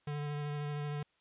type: tone with vibrato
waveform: square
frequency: 146.83 Hz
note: D3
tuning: in tune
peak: -36 dBFS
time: 0.07-1.03 s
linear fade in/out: 5 ms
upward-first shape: sine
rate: 13 Hz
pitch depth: 15 cents each way
effects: white hiss -73 dBFS RMS until 1.2 s + resampled to 8000 Hz

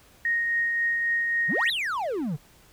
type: tone with tremolo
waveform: sine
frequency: 1864.7 Hz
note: A#6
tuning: in tune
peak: -21 dBFS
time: 0.25-1.7 s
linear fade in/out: 2 ms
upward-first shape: triangle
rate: 3.7 Hz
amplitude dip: 30%
type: exponential two-way sweep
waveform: triangle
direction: up then down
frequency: 133 to 4100 to 133 Hz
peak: -24 dBFS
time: 1.48-2.37 s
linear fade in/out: 20 ms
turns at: 1.7 s
effects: pink hiss -56 dBFS RMS until 2.72 s

